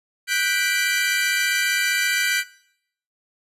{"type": "chord", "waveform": "sawtooth", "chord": "G major seventh", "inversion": "third", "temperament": "equal with one note detuned", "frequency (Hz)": [1480, 1575.2, 1975.5, 2349], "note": ["F#6", "G6", "B6", "D7"], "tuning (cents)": [0, 8, 0, 0], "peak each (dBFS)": -22, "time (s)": [0.27, 2.44], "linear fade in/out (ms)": 50, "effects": ["noise-tail reverb RT60 0.7 s tail -19 dB re dry", "resampled to 32000 Hz"]}